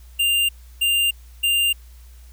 square tone bursts, 2794 Hz, F7, in tune, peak -17 dBFS, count 3, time 0.19-1.73 s, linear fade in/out 10 ms, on 300 ms, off 320 ms, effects added 60 Hz sine -41 dBFS peak until 2.32 s + white hiss -55 dBFS RMS until 2.32 s

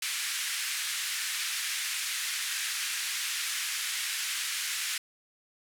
pink band-pass noise, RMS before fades -33 dBFS, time 0.02-4.98 s, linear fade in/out 5 ms, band 1700 to 12000 Hz, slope 24 dB/octave, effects none

